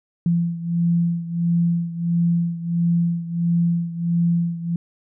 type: beating tone pair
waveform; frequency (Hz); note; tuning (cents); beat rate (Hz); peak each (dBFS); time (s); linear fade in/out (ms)
sine; 170 / 171.5; F3 / F3; -46 / -31; 1.5; -19 / -23; 0.26-4.76; 2
effects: none